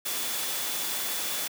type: tone in noise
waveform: sine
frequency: 3455 Hz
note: A7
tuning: 32 cents flat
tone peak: -40 dBFS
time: 0.05-1.48 s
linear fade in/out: 10 ms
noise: white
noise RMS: -31 dBFS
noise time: 0.05-1.48 s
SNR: -12 dB
effects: high-pass 200 Hz 12 dB/octave